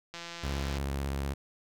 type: click train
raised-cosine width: 0.2 ms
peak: -24 dBFS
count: 109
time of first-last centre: 0.14-0.775 s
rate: 170 Hz
type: tone with vibrato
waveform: sawtooth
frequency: 69 Hz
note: C#2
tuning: 7 cents flat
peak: -27 dBFS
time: 0.43-1.34 s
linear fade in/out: 10 ms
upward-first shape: triangle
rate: 16 Hz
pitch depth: 68 cents each way
effects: none